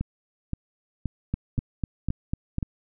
two click trains, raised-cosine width 5 ms, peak -15 / -13 dBFS, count 6 / 6, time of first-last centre 0.01-2.628 / 1.34-2.584 s, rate 1.91 / 4.02 Hz, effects none

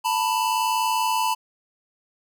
square tone pair together, 887.5 / 987.8 Hz, A5 / B5, +15 / 0 cents, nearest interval major second, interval 185 cents, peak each -24 dBFS, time 0.04-1.35 s, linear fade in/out 20 ms, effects none

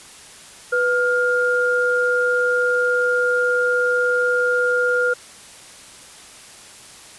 sine tone pair together, 493.9 / 1410.3 Hz, B4 / F6, 0 / +17 cents, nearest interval octave + tritone, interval 1817 cents, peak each -19 / -18 dBFS, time 0.72-5.14 s, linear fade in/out 10 ms, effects white hiss -42 dBFS RMS until 7.18 s + resampled to 24000 Hz

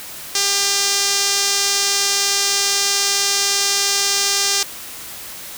sawtooth tone with band-pass filter, 398.8 Hz, G4, 30 cents sharp, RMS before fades -18 dBFS, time 0.35-4.63 s, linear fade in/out 2 ms, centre 5900 Hz, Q 2, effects white hiss -33 dBFS RMS until 5.57 s

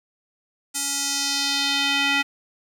square tone with band-pass filter sweep, 280 Hz, C#4, 18 cents sharp, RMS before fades -23 dBFS, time 0.74-2.23 s, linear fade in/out 20 ms, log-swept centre 8300 to 2400 Hz, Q 1.9, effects 8-bit

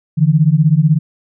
sine beating tone pair, 146.83 / 162.83 Hz, D3 / E3, 0 / -21 cents, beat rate 16 Hz, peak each -11 dBFS, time 0.17-0.99 s, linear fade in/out 20 ms, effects none

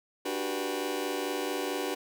sawtooth chord, G major seventh, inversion second, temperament just, 294 / 367.5 / 392 / 490 Hz, D4 / F#4 / G4 / B4, +2 / -12 / 0 / -14 cents, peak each -32 dBFS, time 0.25-1.95 s, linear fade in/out 10 ms, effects none

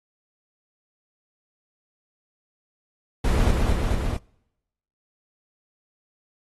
brown noise with echo, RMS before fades -20 dBFS, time 3.24-3.51 s, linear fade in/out 5 ms, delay 220 ms, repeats 3, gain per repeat -2 dB, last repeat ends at 4.17 s, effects noise-tail reverb RT60 0.9 s tail -26 dB re dry + AAC 32 kbps

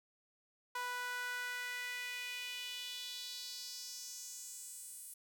sawtooth tone with high-pass filter sweep, 493.1 Hz, B4, 3 cents flat, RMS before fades -44 dBFS, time 0.75-5.14 s, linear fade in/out 5 ms, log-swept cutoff 1100 to 10000 Hz, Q 3, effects none

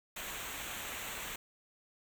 pink noise with comb filter, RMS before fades -42 dBFS, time 0.16-1.36 s, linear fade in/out 5 ms, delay 0.2 ms, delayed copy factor -0.7, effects none

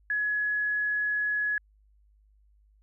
sine tone, 1688 Hz, G#6, 28 cents sharp, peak -25 dBFS, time 0.1-1.58 s, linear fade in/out 2 ms, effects added 51 Hz sine -59 dBFS peak until 2.82 s

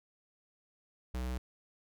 square tone, 62.6 Hz, B1, 24 cents sharp, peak -35 dBFS, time 1.14-1.38 s, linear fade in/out 5 ms, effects none

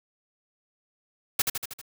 white noise with echo, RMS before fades -22 dBFS, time 1.39-1.42 s, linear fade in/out 5 ms, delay 79 ms, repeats 5, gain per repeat -4 dB, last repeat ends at 1.815 s, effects none

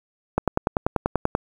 click train, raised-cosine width 1 ms, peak -5 dBFS, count 11, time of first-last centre 0.38-1.351 s, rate 10.3 Hz, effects 7-bit

